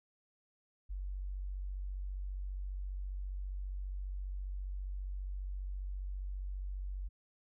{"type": "tone", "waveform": "sine", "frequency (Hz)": 47.41, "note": "F#1", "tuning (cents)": 43, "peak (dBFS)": -37, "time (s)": [0.89, 7.09], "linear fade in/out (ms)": 20, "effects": []}